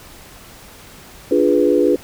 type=chord; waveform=sine; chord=D diminished seventh; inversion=none; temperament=equal; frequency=293.7 / 349.2 / 415.3 / 493.9 Hz; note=D4 / F4 / Ab4 / Cb5; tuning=0 / 0 / 0 / 0 cents; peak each=-17 dBFS; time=1.31-1.96 s; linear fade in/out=5 ms; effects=pink hiss -41 dBFS RMS until 2.03 s